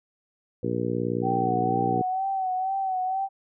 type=harmonic tone; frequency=59.4 Hz; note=A#1; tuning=33 cents sharp; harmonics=2 / 3 / 4 / 5 / 6 / 7 / 8; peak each=-32 / -32 / -32 / -32 / -32 / -32 / -32 dBFS; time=0.63-2.02 s; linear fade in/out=5 ms
type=tone with vibrato; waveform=sine; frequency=759 Hz; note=F#5; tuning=44 cents sharp; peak=-24 dBFS; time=1.22-3.29 s; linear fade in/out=50 ms; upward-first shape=sine; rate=2.1 Hz; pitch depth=48 cents each way
effects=none